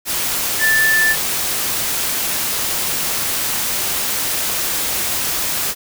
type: tone in noise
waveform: sine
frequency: 1760 Hz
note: A6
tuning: in tune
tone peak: -12 dBFS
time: 0.59-1.16 s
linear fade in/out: 50 ms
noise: white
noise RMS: -20 dBFS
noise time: 0.05-5.75 s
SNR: +5 dB
effects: none